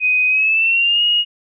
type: tone with pitch glide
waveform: sine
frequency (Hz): 2503 to 2875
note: D#7 to F7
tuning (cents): +10 to +50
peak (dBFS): -12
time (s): 0-1.25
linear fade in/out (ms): 50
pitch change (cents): +240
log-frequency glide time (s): 0.28-1.03
effects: none